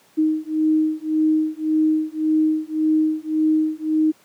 sine beating tone pair, 311.1 / 312.9 Hz, D#4 / D#4, 0 / +10 cents, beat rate 1.8 Hz, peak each -19 dBFS, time 0.17-4.12 s, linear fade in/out 20 ms, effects pink hiss -55 dBFS RMS until 4.24 s + high-pass 200 Hz 12 dB/octave

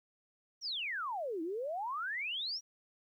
sine exponential two-way sweep, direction down then up, 5880 to 311.1 to 5880 Hz, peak -35 dBFS, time 0.61-2.61 s, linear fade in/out 50 ms, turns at 1.42 s, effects 12-bit

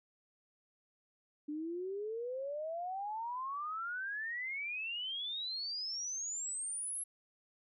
sine exponential sweep, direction up, 292 to 11175 Hz, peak -37 dBFS, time 1.48-7.04 s, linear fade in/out 10 ms, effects none

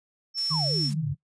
sine tone, 5400 Hz, E8, 41 cents sharp, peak -26 dBFS, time 0.34-0.91 s, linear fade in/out 50 ms
blue noise, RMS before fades -39 dBFS, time 0.37-0.94 s, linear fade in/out 10 ms
sine exponential sweep, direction down, 1218 to 83.8 Hz, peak -32 dBFS, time 0.5-1.14 s, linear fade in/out 20 ms
sine tone with vibrato, 150 Hz, D3, 37 cents sharp, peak -26 dBFS, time 0.5-1.15 s, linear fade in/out 20 ms, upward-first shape sine, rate 4.5 Hz, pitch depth 110 cents each way
effects noise-tail reverb RT60 0.1 s tail -19 dB re dry + resampled to 22050 Hz

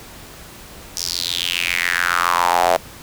square tone with high-pass filter sweep, 43.61 Hz, F1, 2 cents flat, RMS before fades -19 dBFS, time 0.96-2.77 s, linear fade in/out 10 ms, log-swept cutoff 5700 to 630 Hz, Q 4.7, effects pink hiss -39 dBFS RMS until 3.02 s

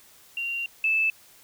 sine tone pair in turn, 2765 / 2628 Hz, F7 / E7, -18 / -6 cents, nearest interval minor second, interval 88 cents, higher first, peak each -27 / -20 dBFS, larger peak second, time 0.37-0.66 / 0.84-1.1 s, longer first, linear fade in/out 2 ms, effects white hiss -54 dBFS RMS until 1.43 s

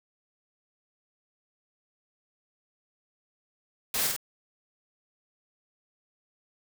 white noise with echo, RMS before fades -29 dBFS, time 3.94-4.07 s, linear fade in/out 2 ms, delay 47 ms, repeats 2, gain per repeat -2 dB, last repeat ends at 4.164 s, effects none

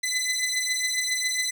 15% pulse beating tone pair, 2010 / 2017.3 Hz, B6 / B6, +30 / +36 cents, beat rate 7.3 Hz, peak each -21 / -21 dBFS, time 0.03-1.51 s, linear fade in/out 10 ms, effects none

